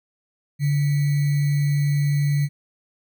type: tone with sample-and-hold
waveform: sine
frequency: 144.3 Hz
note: D3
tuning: 30 cents flat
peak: -17 dBFS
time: 0.59-2.49 s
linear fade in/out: 50 ms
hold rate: 2100 Hz
effects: none